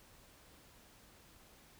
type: silence
effects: pink hiss -62 dBFS RMS until 1.79 s